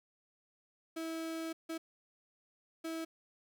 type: tone bursts at uneven times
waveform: 35% pulse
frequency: 325.3 Hz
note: E4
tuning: 23 cents flat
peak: -36 dBFS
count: 3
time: 0.96-1.53 / 1.69-1.78 / 2.84-3.05 s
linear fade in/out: 10 ms
effects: none